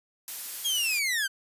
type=noise; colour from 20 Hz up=blue; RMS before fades=-35 dBFS; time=0.28-0.99 s; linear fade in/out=0 ms
type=linear sweep; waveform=sawtooth; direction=down; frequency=3322 to 1516 Hz; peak=-22 dBFS; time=0.64-1.28 s; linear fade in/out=20 ms
effects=resampled to 32000 Hz